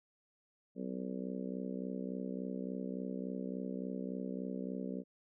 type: harmonic tone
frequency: 63.5 Hz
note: B1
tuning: 49 cents sharp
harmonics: 3 / 4 / 5 / 6 / 7 / 8 / 9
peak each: -41 / -42 / -49 / -50 / -47 / -50 / -51 dBFS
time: 0.75-5.04 s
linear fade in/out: 50 ms
effects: none